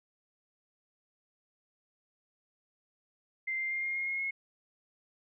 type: tone with pitch steps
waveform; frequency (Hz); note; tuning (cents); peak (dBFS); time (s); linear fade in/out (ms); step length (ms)
sine; 2087 / 2100 / 2114 / 2127 / 2141 / 2154 / 2168; C7 / C7 / C7 / C7 / C7 / C7 / C#7; -5 / +6 / +17 / +28 / +39 / +50 / -39; -31; 3.47-4.31; 10; 120
effects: none